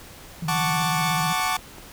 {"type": "tone with vibrato", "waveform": "sine", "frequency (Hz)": 160.1, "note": "D#3", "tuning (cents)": 50, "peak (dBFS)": -26, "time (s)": [0.42, 1.33], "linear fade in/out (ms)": 5, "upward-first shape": "square", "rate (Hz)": 16, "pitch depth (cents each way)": 110}
{"type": "chord", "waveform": "sawtooth", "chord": "D major seventh", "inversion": "first", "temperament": "equal", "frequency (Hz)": [740, 880, 1108.7, 1174.7], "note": ["F#5", "A5", "C#6", "D6"], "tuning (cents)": [0, 0, 0, 0], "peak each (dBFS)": -24, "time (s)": [0.48, 1.57], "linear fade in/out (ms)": 5}
{"type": "click train", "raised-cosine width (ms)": 1, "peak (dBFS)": -29, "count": 6, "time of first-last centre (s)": [0.82, 1.783], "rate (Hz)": 5.19}
{"effects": ["pink hiss -44 dBFS RMS until 1.92 s"]}